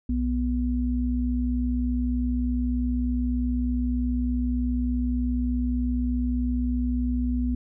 sine tone pair together, 61.65 / 246.6 Hz, B1 / B3, -2 / -2 cents, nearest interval 2 octaves, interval 2400 cents, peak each -25 dBFS, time 0.09-7.55 s, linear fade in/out 5 ms, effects none

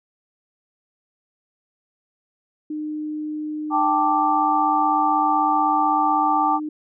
sine tone, 304.5 Hz, D#4, 37 cents flat, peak -25 dBFS, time 2.7-6.69 s, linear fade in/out 5 ms
sine chord, G suspended second, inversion none, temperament equal, 784 / 880 / 1174.7 Hz, G5 / A5 / D6, 0 / 0 / 0 cents, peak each -21 dBFS, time 3.7-6.6 s, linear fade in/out 50 ms
effects none

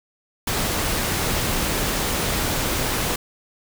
pink noise, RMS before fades -23 dBFS, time 0.47-3.16 s, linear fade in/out 5 ms, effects none

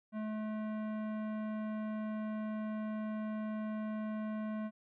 sine tone with hard clipping, 215.5 Hz, A3, 36 cents flat, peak -38 dBFS, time 0.12-4.71 s, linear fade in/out 50 ms, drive 18 dB, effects low-pass 2000 Hz 12 dB/octave

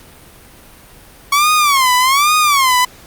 sawtooth tone with vibrato, 1110 Hz, C#6, 2 cents sharp, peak -6 dBFS, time 1.32-2.85 s, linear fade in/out 5 ms, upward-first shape sine, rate 1.2 Hz, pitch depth 190 cents each way, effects pink hiss -41 dBFS RMS until 3.06 s + Opus 48 kbps

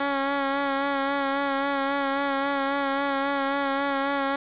10% pulse tone with vibrato, 277.1 Hz, C#4, 1 cent flat, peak -15 dBFS, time 0-4.36 s, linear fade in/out 5 ms, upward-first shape sine, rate 3.7 Hz, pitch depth 28 cents each way, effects resampled to 8000 Hz + 7-bit

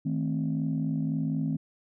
sine chord, A diminished, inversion second, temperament just, 158.4 / 220 / 264 Hz, Eb3 / A3 / C4, +31 / 0 / +16 cents, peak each -28 / -32 / -30 dBFS, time 0.05-1.57 s, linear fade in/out 10 ms, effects tanh soft clip ceiling -19 dBFS

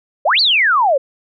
sine exponential two-way sweep, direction up then down, 514 to 4702 to 514 Hz, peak -10 dBFS, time 0.25-0.98 s, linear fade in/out 10 ms, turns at 0.4 s, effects none

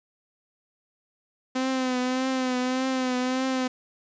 sawtooth tone with vibrato, 256.7 Hz, C4, 33 cents flat, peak -20 dBFS, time 1.55-3.68 s, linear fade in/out 10 ms, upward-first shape triangle, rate 1.7 Hz, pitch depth 48 cents each way, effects resampled to 16000 Hz + 9-bit

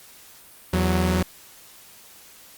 sawtooth tone pair together, 82.49 / 185 Hz, E2 / F#3, +2 / 0 cents, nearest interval octave + major second, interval 1398 cents, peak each -18 dBFS, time 0.73-1.23 s, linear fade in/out 5 ms, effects white hiss -48 dBFS RMS until 2.57 s + Opus 48 kbps

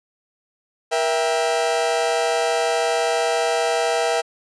40% pulse chord, E diminished, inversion second, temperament just, 474.7 / 659.3 / 791.1 Hz, Bb4 / E5 / G5, +31 / 0 / +16 cents, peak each -22 / -21 / -23 dBFS, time 0.91-4.22 s, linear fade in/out 20 ms, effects resampled to 22050 Hz

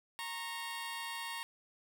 15% pulse tone pair together, 927 / 1093.5 Hz, A#5 / C#6, -10 / -24 cents, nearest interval minor third, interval 286 cents, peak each -34 / -39 dBFS, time 0.19-1.43 s, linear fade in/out 0 ms, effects none

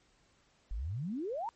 sine exponential sweep, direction up, 43.65 to 968 Hz, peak -34 dBFS, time 0.71-1.49 s, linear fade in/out 0 ms, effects pink hiss -69 dBFS RMS until 1.55 s + MP3 32 kbps

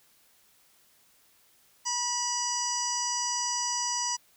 harmonic tone with a mistuned harmonic, 970 Hz, B5, 31 cents flat, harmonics 1 / 2 / 3 / 5 / 6 / 7 / 8, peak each -33 / -43 / -43 / -34 / -31 / -41 / -39 dBFS, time 1.85-4.17 s, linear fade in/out 20 ms, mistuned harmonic 6, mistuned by +15 cents, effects white hiss -63 dBFS RMS until 4.36 s

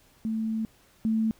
sine tone pair in turn, 221.3 / 221.3 Hz, A3 / A3, +10 / +10 cents, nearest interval unison, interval 0 cents, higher neither, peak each -26 / -22 dBFS, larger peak second, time 0.25-0.65 / 1.05-1.31 s, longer first, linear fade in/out 0 ms, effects pink hiss -60 dBFS RMS until 1.39 s

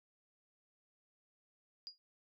sine tone with exponential decay, 4862 Hz, D#8, 41 cents flat, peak -40 dBFS, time 1.87-1.98 s, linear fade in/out 0 ms, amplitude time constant 23 ms, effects none

